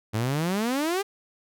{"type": "exponential sweep", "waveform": "sawtooth", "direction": "up", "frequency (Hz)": [103.83, 412.2], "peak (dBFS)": -20, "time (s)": [0.13, 1.03], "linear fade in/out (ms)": 20, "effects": []}